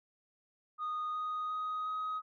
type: tone with pitch steps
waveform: sine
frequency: 1235 / 1243.6 / 1252.2 / 1260.9 Hz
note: D#6 / D#6 / D#6 / D#6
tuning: -13 / -1 / +11 / +23 cents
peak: -32 dBFS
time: 0.78-2.22 s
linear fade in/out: 50 ms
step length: 360 ms
effects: tanh soft clip ceiling -32 dBFS